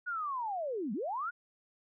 sine linear two-way sweep, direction down then up, 1480 to 185 to 1480 Hz, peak -33 dBFS, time 0.06-1.31 s, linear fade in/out 20 ms, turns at 0.93 s, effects none

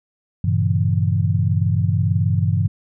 sine chord, G diminished seventh, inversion none, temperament equal, 98 / 116.54 / 138.59 / 164.81 Hz, G2 / Bb2 / Db3 / Fb3, 0 / 0 / 0 / 0 cents, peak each -18 / -22 / -23 / -22 dBFS, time 0.44-2.68 s, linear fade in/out 5 ms, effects none

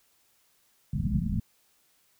white low-pass noise, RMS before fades -28 dBFS, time 0.93-1.4 s, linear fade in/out 5 ms, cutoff 230 Hz, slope 96 dB/octave, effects white hiss -67 dBFS RMS until 2.19 s

